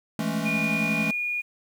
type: chord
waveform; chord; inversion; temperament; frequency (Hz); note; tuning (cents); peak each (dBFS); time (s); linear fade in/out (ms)
square; A major seventh; second; equal with one note detuned; 164.81 / 209 / 220 / 277.2; E3 / G#3 / A3 / C#4; 0 / +11 / 0 / 0; -32 / -31 / -30 / -34; 0.19-1.11; 2
type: tone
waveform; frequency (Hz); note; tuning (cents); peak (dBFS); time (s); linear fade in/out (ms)
sine; 2440; D#7; -34; -25; 0.45-1.42; 20
effects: 9-bit